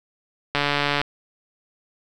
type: click train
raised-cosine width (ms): 0.3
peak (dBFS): -5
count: 68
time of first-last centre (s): 0.55-1.015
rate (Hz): 144
effects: none